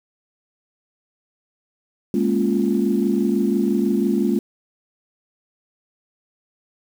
sine chord, Bb minor seventh, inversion third, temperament equal with one note detuned, 207.1 / 233.1 / 277.2 / 349.2 Hz, Ab3 / Bb3 / Db4 / F4, -5 / 0 / 0 / 0 cents, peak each -20 / -22 / -23 / -22 dBFS, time 2.14-4.39 s, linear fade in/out 2 ms, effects tanh soft clip ceiling -6 dBFS + 7-bit

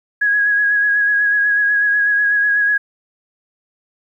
sine tone with vibrato, 1661.2 Hz, G#6, in tune, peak -12 dBFS, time 0.21-2.78 s, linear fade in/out 10 ms, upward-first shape sine, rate 8.1 Hz, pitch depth 26 cents each way, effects 9-bit

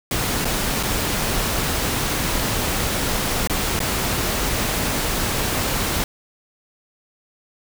pink noise with dropouts, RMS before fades -22 dBFS, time 0.11-6.04 s, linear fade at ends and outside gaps 2 ms, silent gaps 0.447-0.452 / 0.829-0.833 / 3.474-3.497 / 3.792-3.802 s, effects none

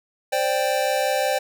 square chord, C suspended second, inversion none, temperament just, 523.3 / 588.7 / 784.9 Hz, C5 / D5 / G5, 0 / +4 / +2 cents, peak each -25 dBFS, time 0.32-1.39 s, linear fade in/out 10 ms, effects none

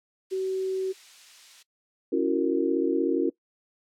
violet noise, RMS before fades -35 dBFS, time 0.3-1.63 s, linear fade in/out 10 ms
sine tone, 379 Hz, F#4, 42 cents sharp, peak -25 dBFS, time 0.31-0.93 s, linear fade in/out 20 ms
sine chord, F# dominant seventh, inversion second, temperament just, 277.5 / 333 / 370 / 462.5 Hz, C#4 / E4 / F#4 / A#4, +2 / +18 / 0 / -14 cents, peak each -27 / -26 / -27 / -28 dBFS, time 2.12-3.3 s, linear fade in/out 10 ms
effects noise-tail reverb RT60 0.1 s tail -20 dB re dry + low-pass 4000 Hz 12 dB/octave

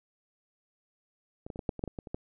clicks, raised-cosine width 2 ms, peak -28 / -25 / -27 / -23 / -15 / -26 / -17 / -24 / -24 / -30 / -20 dBFS, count 11, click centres 1.465 / 1.502 / 1.559 / 1.592 / 1.692 / 1.793 / 1.839 / 1.877 / 1.988 / 2.072 / 2.145 s, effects none

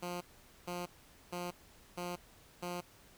10% pulse tone bursts, 176.6 Hz, F3, 20 cents sharp, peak -30 dBFS, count 5, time 0.02-2.81 s, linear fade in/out 10 ms, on 190 ms, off 460 ms, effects pink hiss -61 dBFS RMS until 3.17 s

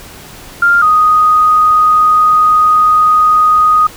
sine tone pair in turn, 1396.9 / 1244.5 Hz, F6 / D#6, 0 / 0 cents, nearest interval major second, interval 200 cents, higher first, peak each -5 dBFS, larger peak neither, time 0.62-0.82 / 0.82-3.87 s, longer second, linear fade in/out 5 ms, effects pink hiss -33 dBFS RMS until 3.96 s

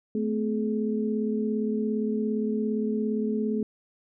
sine tone cluster, 218.3 / 255.7 / 424 Hz, A3 / C4 / G#4, -13 / -40 / +36 cents, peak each -26 / -33 / -30 dBFS, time 0.15-3.63 s, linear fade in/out 2 ms, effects none

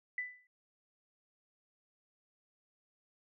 sine tone with exponential decay, 1991 Hz, B6, 14 cents sharp, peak -32 dBFS, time 0.18-0.47 s, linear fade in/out 2 ms, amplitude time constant 62 ms, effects noise-tail reverb RT60 0.2 s tail -25 dB re dry

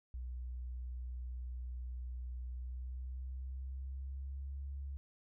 sine tone with pitch glide, 61.8 to 68.97 Hz, B1 to C#2, +2 to -8 cents, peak -40 dBFS, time 0.14-4.97 s, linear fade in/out 0 ms, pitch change +190 cents, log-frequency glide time 2.49-4.63 s, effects none

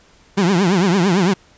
30% pulse tone with vibrato, 185 Hz, F#3, in tune, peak -10 dBFS, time 0.37-1.34 s, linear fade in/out 10 ms, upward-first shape triangle, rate 8.9 Hz, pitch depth 220 cents each way, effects pink hiss -51 dBFS RMS until 1.57 s + resampled to 16000 Hz

